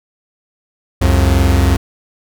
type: tone pair together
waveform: 45% pulse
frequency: 67.26 / 89.6 Hz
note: C2 / F2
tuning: +48 / +45 cents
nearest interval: perfect fourth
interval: 497 cents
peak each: -12 dBFS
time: 1.01-1.77 s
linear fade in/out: 10 ms
effects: none